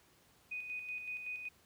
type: tone with tremolo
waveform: sine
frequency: 2489 Hz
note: D#7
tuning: in tune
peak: -38 dBFS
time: 0.51-1.49 s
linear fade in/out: 10 ms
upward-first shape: square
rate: 5.3 Hz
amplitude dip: 45%
effects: pink hiss -67 dBFS RMS until 1.65 s + high-pass 60 Hz 12 dB/octave